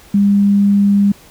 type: tone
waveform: sine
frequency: 201.2 Hz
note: G3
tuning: 45 cents sharp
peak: -8 dBFS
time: 0.14-1.12 s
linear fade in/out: 5 ms
effects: pink hiss -43 dBFS RMS until 1.3 s